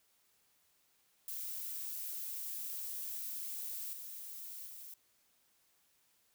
violet noise with level steps, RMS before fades -42 / -47 / -50 dBFS, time 1.28-4.94 s, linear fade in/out 2 ms, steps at 3.93 / 4.67 s, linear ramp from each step 2 ms, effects white hiss -73 dBFS RMS until 6.34 s

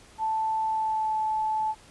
sine tone with pitch glide, 880 to 868.9 Hz, A5 to A5, 0 to -22 cents, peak -24 dBFS, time 0.18-1.75 s, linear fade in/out 50 ms, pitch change -22 cents, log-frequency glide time 0.64-1.14 s, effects pink hiss -53 dBFS RMS until 1.9 s + resampled to 24000 Hz

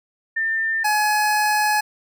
sine / 25% pulse tone pair in turn, 1797 / 845.1 Hz, A6 / G#5, +36 / +30 cents, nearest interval octave + minor second, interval 1306 cents, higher first, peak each -19 / -13 dBFS, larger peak second, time 0.36-0.84 / 0.84-1.81 s, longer second, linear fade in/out 10 ms, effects none

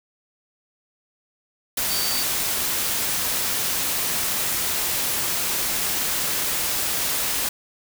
sine tone in noise, 4597 Hz, D8, 38 cents flat, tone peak -27 dBFS, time 1.9-2.23 s, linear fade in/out 5 ms, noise white, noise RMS -24 dBFS, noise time 1.77-7.49 s, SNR -6 dB, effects none

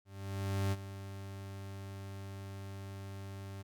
40% pulse tone with ADSR envelope, 98 Hz, G2, in tune, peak -29 dBFS, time 0.05-3.63 s, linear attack 670 ms, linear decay 37 ms, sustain -13 dB, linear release 19 ms, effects none

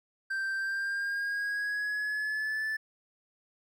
triangle tone with pitch glide, 1568 to 1749.9 Hz, G6 to A6, 0 to -10 cents, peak -28 dBFS, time 0.3-2.77 s, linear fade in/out 10 ms, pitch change +190 cents, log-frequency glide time 0.56-2.66 s, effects none

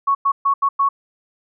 sine tone bursts at uneven times, 1108.7 Hz, C#6, in tune, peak -13 dBFS, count 5, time 0.07-0.15 / 0.25-0.32 / 0.45-0.54 / 0.62-0.69 / 0.79-0.89 s, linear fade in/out 10 ms, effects none

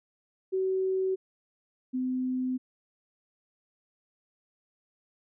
sine tone pair in turn, 378.2 / 255.6 Hz, F#4 / C4, +38 / -40 cents, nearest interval perfect fifth, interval 678 cents, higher first, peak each -25 / -27 dBFS, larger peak first, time 0.52-1.16 / 1.93-2.58 s, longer second, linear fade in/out 20 ms, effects none

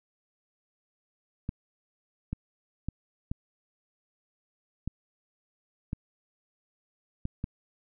clicks, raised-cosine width 5 ms, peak -19 dBFS, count 8, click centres 1.491 / 2.33 / 2.886 / 3.315 / 4.876 / 5.931 / 7.254 / 7.441 s, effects none

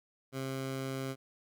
15% pulse tone, 133.5 Hz, C3, 35 cents sharp, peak -29 dBFS, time 0.32-1.16 s, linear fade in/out 50 ms, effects none

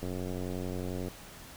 click train, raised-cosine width 2 ms, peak -24 dBFS, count 97, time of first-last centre 0.03-1.083 s, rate 91.2 Hz, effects pink hiss -49 dBFS RMS until 1.56 s

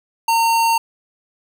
square tone, 915 Hz, A#5, 32 cents flat, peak -14 dBFS, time 0.28-0.78 s, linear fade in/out 5 ms, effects none

